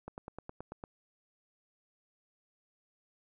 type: slowing click train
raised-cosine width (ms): 1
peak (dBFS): -28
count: 8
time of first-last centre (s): 0.08-0.839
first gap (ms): 99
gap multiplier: 1.03
effects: none